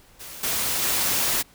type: noise with level steps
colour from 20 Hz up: white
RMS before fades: -39 / -25 / -23 dBFS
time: 0.19-1.43 s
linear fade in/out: 20 ms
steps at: 0.43 / 0.82 s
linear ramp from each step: 5 ms
effects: pink hiss -54 dBFS RMS until 1.54 s